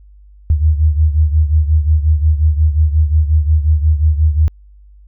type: beating tone pair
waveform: sine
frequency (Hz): 76 / 81.6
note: D#2 / E2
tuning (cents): -40 / -17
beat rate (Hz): 5.6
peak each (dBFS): -10 / -15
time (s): 0.5-4.48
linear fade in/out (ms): 0
effects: added 50 Hz sine -39 dBFS peak until 5.07 s